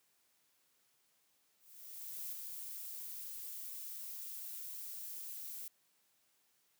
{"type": "noise with ADSR envelope", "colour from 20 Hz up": "violet", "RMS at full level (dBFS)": -43, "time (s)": [1.59, 5.68], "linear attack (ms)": 730, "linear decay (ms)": 13, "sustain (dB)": -3, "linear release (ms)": 3, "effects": ["white hiss -75 dBFS RMS until 6.79 s", "high-pass 100 Hz 12 dB/octave"]}